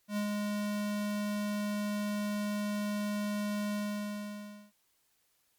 square tone with ADSR envelope, 207.2 Hz, G#3, 4 cents flat, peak -30 dBFS, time 0.08-4.72 s, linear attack 90 ms, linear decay 89 ms, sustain -2 dB, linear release 980 ms, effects white hiss -73 dBFS RMS until 5.58 s + MP3 96 kbps

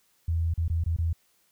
sine tone with dropouts, 82.8 Hz, E2, 8 cents sharp, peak -23 dBFS, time 0.28-1.13 s, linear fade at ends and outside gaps 5 ms, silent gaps 0.539-0.577 / 0.681-0.699 / 0.839-0.861 / 0.965-0.985 s, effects white hiss -67 dBFS RMS until 1.51 s

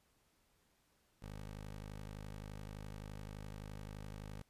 15% pulse tone, 51.7 Hz, G#1, 7 cents flat, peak -40 dBFS, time 1.22-4.42 s, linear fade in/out 5 ms, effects pink hiss -75 dBFS RMS until 4.49 s + resampled to 32000 Hz

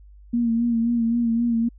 sine tone with vibrato, 233.1 Hz, A#3, in tune, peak -18 dBFS, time 0.33-1.69 s, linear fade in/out 10 ms, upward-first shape sine, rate 3.8 Hz, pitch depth 41 cents each way, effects added 50 Hz sine -44 dBFS peak until 1.78 s

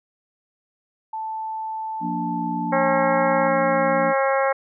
sine tone with pitch glide, 880 to 870.4 Hz, A5 to A5, 0 to -19 cents, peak -26 dBFS, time 1.13-3.48 s, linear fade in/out 5 ms, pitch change -19 cents, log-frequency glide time 1.92-3.37 s
sine chord, Bb major, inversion second, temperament equal, 174.61 / 233.1 / 293.7 Hz, F3 / Bb3 / D4, 0 / 0 / 0 cents, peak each -29 dBFS, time 2-4.14 s, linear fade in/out 50 ms
harmonic tone, 270.7 Hz, C#4, 41 cents flat, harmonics 2 / 3 / 4 / 5 / 6 / 7 / 8, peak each -20 / -24 / -26 / -28 / -30 / -31 / -32 dBFS, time 2.72-4.53 s, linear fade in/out 10 ms
effects none

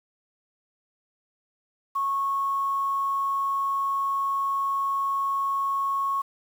sine tone with quantisation, 1100 Hz, C#6, 14 cents flat, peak -23 dBFS, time 1.95-6.22 s, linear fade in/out 10 ms, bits 8, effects none

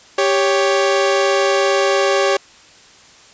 sawtooth tone pair together, 394.4 / 557 Hz, G4 / C#5, +11 / +8 cents, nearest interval tritone, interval 597 cents, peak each -12 dBFS, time 0.18-2.37 s, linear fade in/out 5 ms, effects white hiss -45 dBFS RMS until 3.33 s + resampled to 16000 Hz

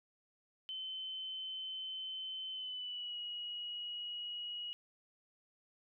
sine tone with pitch glide, 3064 to 2904 Hz, G7 to F#7, -40 to -33 cents, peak -40 dBFS, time 0.69-4.73 s, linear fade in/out 0 ms, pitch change -93 cents, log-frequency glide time 2.51-3.17 s, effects none

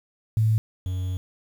sine / triangle tone pair in turn, 110 / 92.02 Hz, A2 / F#2, 0 / -9 cents, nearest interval minor third, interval 309 cents, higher first, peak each -17 / -23 dBFS, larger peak first, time 0.37-0.58 / 0.86-1.17 s, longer second, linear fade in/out 0 ms, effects 8-bit

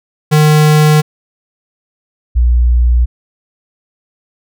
square / sine tone pair in turn, 152.4 / 60.11 Hz, D#3 / B1, -36 / -46 cents, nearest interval octave + major third, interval 1610 cents, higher first, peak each -6 dBFS, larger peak neither, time 0.31-1.02 / 2.35-3.06 s, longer neither, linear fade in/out 20 ms, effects none

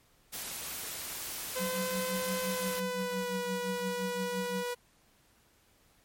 white noise, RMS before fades -39 dBFS, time 0.32-2.81 s, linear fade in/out 20 ms
sawtooth tone with pitch glide, 511 to 487.9 Hz, C5 to B4, -41 to -21 cents, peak -29 dBFS, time 1.55-4.75 s, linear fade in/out 20 ms, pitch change -80 cents, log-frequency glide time 2.41-3.37 s
sine tone with tremolo, 187.6 Hz, F#3, 24 cents sharp, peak -32 dBFS, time 1.59-4.64 s, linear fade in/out 20 ms, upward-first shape triangle, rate 5.8 Hz, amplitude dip 100%
effects pink hiss -66 dBFS RMS until 6.04 s + MP3 64 kbps

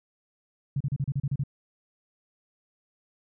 sine tone bursts, 138.5 Hz, C#3, 1 cent flat, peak -24 dBFS, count 9, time 0.76-1.437 s, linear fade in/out 5 ms, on 45 ms, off 34 ms, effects none

